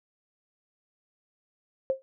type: tone with exponential decay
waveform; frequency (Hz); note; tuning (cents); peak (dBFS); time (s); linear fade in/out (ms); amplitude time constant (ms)
sine; 531; C5; +25; -19; 1.9-2.02; 0; 25
effects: none